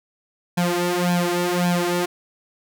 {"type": "tone with flanger", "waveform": "sawtooth", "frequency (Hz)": 176.2, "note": "F3", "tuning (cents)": 16, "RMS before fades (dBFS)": -21, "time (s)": [0.57, 2.06], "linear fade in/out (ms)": 10, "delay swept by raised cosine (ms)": [1.2, 3.5], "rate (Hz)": 1.8, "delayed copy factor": 1, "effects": []}